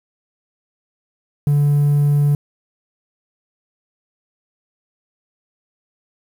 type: tone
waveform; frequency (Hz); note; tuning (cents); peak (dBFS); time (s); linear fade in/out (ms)
triangle; 144.9; D3; -23; -9; 1.47-2.35; 2
effects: tanh soft clip ceiling -6 dBFS + 7-bit